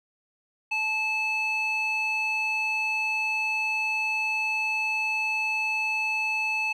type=tone with band-pass filter; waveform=square; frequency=870 Hz; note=A5; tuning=20 cents flat; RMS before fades=-27 dBFS; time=0.71-6.73 s; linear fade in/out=10 ms; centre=2300 Hz; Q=7.1; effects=none